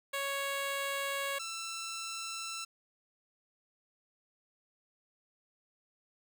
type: tone pair in turn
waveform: 10% pulse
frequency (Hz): 554.4 / 1337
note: C#5 / E6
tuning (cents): 0 / +24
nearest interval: octave + minor third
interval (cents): 1524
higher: second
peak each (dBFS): -25 / -30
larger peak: first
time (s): 0.13-1.39 / 1.39-2.65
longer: neither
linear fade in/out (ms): 10
effects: none